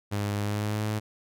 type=tone with pitch glide; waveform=sawtooth; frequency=102.5 to 107.04 Hz; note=G#2 to A2; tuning=-22 to -47 cents; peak=-23 dBFS; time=0.11-1 s; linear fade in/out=20 ms; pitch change=+75 cents; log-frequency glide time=0.37-0.86 s; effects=none